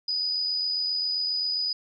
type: tone with amplitude modulation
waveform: sine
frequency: 4964 Hz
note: D#8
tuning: 5 cents flat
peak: -23 dBFS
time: 0.08-1.73 s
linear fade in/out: 5 ms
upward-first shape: sine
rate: 87.5 Hz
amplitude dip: 35%
effects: none